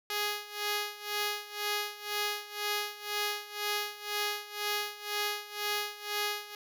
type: tone with tremolo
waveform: 5% pulse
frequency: 415.3 Hz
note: G#4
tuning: in tune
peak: -18 dBFS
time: 0.1-6.55 s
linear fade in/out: 2 ms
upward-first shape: sine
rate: 2 Hz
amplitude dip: 85%
effects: none